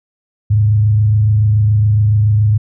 sine tone with frequency modulation, 105.8 Hz, G#2, 33 cents sharp, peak -8 dBFS, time 0.5-2.58 s, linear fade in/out 10 ms, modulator 27.1 Hz, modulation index 0.32, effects none

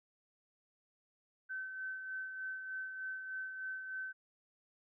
sine tone with tremolo, 1532 Hz, G6, 40 cents flat, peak -38 dBFS, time 1.49-4.13 s, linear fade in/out 20 ms, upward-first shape sine, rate 3.3 Hz, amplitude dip 45%, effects none

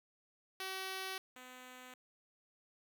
5% pulse tone pair in turn, 380 / 253.2 Hz, F#4 / B3, +46 / +43 cents, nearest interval perfect fifth, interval 703 cents, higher first, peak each -29 / -40 dBFS, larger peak first, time 0.6-1.18 / 1.36-1.94 s, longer neither, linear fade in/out 2 ms, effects none

